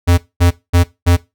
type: tone bursts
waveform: square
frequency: 87.31 Hz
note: F2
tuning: in tune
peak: -8 dBFS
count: 4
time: 0.07-1.17 s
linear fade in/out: 20 ms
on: 110 ms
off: 220 ms
effects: noise-tail reverb RT60 0.2 s tail -17 dB re dry